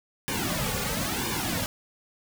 pink noise with flanger, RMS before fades -29 dBFS, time 0.28-1.66 s, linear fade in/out 0 ms, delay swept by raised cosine 1.5 to 3.1 ms, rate 1 Hz, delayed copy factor -0.95, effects none

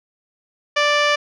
15% pulse tone with low-pass filter, 587.3 Hz, D5, in tune, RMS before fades -17 dBFS, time 0.76-1.16 s, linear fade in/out 10 ms, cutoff 4000 Hz, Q 2.9, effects none

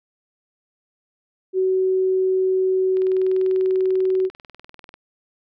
sine tone, 375.7 Hz, F#4, 26 cents sharp, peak -16 dBFS, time 1.53-4.3 s, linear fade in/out 50 ms
click train, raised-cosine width 0.3 ms, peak -26 dBFS, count 41, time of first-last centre 2.97-4.94 s, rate 20.3 Hz
effects none

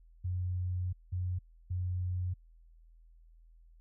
sine tone bursts at uneven times, 90.6 Hz, F#2, 36 cents flat, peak -31 dBFS, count 3, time 0.24-0.93 / 1.12-1.39 / 1.7-2.34 s, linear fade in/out 10 ms, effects added 41 Hz sine -56 dBFS peak until 3.8 s

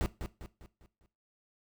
brown noise with echo, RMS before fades -30 dBFS, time 0.01-0.06 s, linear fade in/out 0 ms, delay 200 ms, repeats 5, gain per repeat -7 dB, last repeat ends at 1.06 s, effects noise-tail reverb RT60 0.3 s tail -17 dB re dry

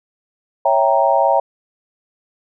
sine chord, C# diminished seventh, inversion none, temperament equal, 554.4 / 659.3 / 784 / 932.3 Hz, C#5 / E5 / G5 / Bb5, 0 / 0 / 0 / 0 cents, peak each -17 dBFS, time 0.65-1.4 s, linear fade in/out 5 ms, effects none

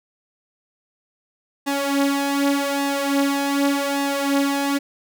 sawtooth tone with flanger, 280 Hz, C#4, 18 cents sharp, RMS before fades -21 dBFS, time 1.66-4.79 s, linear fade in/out 20 ms, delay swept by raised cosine 1.1 to 4.8 ms, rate 0.85 Hz, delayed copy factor +0.7, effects none

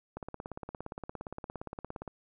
click train, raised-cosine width 1 ms, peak -25 dBFS, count 34, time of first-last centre 0.17-2.078 s, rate 17.3 Hz, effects none

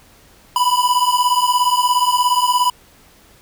square beating tone pair, 981 / 998 Hz, B5 / B5, -12 / +18 cents, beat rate 17 Hz, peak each -17 dBFS, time 0.56-2.7 s, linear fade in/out 2 ms, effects pink hiss -49 dBFS RMS until 3.41 s

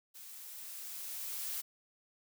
blue noise with level ramp, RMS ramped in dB -51 to -38 dBFS, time 0.14-1.62 s, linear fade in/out 20 ms, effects none

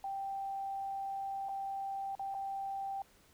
sine tone with dropouts, 784 Hz, G5, in tune, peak -36 dBFS, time 0.04-3.02 s, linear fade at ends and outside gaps 2 ms, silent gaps 1.487-1.491 / 2.152-2.194 / 2.343-2.347 s, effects pink hiss -65 dBFS RMS until 3.33 s

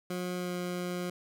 20% pulse tone with pitch glide, 179.9 to 178.35 Hz, F#3 to F3, -48 to +37 cents, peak -28 dBFS, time 0.1-1.1 s, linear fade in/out 5 ms, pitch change -15 cents, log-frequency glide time 0.36-0.53 s, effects none

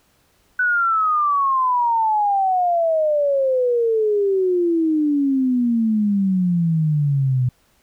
sine exponential sweep, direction down, 1500 to 123.47 Hz, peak -15 dBFS, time 0.59-7.49 s, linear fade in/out 5 ms, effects pink hiss -60 dBFS RMS until 7.82 s

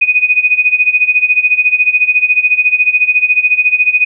sine tone with tremolo, 2489 Hz, D#7, in tune, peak -4 dBFS, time 0.01-4.05 s, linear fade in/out 10 ms, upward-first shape sine, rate 14 Hz, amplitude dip 85%, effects none

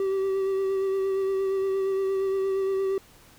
triangle tone with vibrato, 386.5 Hz, G4, 24 cents flat, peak -21 dBFS, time 0-2.98 s, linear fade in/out 2 ms, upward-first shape sine, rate 8.6 Hz, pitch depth 19 cents each way, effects pink hiss -54 dBFS RMS until 3.38 s

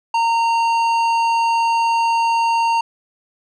sine tone with tanh clipping, 921 Hz, A#5, 21 cents flat, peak -16 dBFS, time 0.14-2.81 s, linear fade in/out 5 ms, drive 12 dB, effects none

